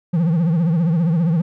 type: tone with vibrato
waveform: triangle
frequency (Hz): 166.5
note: E3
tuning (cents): +18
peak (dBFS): -12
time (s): 0.13-1.42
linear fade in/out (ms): 10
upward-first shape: triangle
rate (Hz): 15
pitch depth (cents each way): 160
effects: none